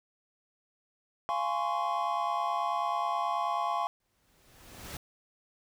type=chord; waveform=triangle; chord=Db major seventh; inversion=first; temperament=just; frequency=693 / 831.5 / 1039.4 / 1108.7 Hz; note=F5 / Ab5 / C6 / Db6; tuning=-14 / +2 / -12 / 0 cents; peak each=-32 dBFS; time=1.29-3.87 s; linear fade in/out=0 ms
type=noise with exponential growth; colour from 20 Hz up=pink; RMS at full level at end=-40 dBFS; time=4-4.97 s; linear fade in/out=2 ms; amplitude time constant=210 ms
effects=none